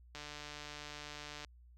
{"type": "click train", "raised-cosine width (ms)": 0.2, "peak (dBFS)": -29, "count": 193, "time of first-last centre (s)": [0.15, 1.447], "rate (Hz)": 148, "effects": ["added 60 Hz sine -57 dBFS peak until 1.77 s"]}